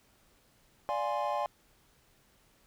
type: chord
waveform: triangle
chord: D half-diminished seventh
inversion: none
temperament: equal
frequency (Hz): 587.3 / 698.5 / 830.6 / 1046.5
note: D5 / F5 / Ab5 / C6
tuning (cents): 0 / 0 / 0 / 0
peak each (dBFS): -33 / -35 / -32 / -34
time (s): 0.89-1.46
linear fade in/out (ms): 0
effects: pink hiss -66 dBFS RMS until 2.66 s